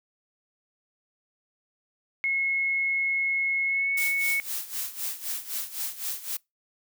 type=tone with pitch glide; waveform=sine; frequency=2175 to 2210 Hz; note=C#7 to C#7; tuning=-33 to -6 cents; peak=-23 dBFS; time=2.24-4.4 s; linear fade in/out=0 ms; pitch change=+27 cents; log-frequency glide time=3.66-3.91 s
type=noise with tremolo; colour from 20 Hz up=blue; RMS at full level=-30 dBFS; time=3.97-6.37 s; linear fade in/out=5 ms; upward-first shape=sine; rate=3.9 Hz; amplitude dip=80%
effects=noise-tail reverb RT60 0.2 s tail -25 dB re dry